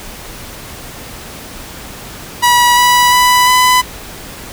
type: tone with pitch steps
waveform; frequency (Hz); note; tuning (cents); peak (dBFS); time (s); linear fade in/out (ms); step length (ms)
sawtooth; 970 / 980.7 / 991.5 / 1002.5; B5 / B5 / B5 / B5; -31 / -12 / +7 / +26; -3; 2.42-3.82; 20; 350
effects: pink hiss -30 dBFS RMS until 4.52 s